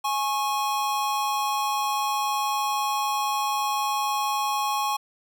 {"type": "tone pair together", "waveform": "square", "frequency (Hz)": [834.6, 1094], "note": ["G#5", "C#6"], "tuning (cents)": [8, -23], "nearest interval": "perfect fourth", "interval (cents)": 469, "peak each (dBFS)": -27, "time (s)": [0.04, 4.97], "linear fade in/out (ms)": 10, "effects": []}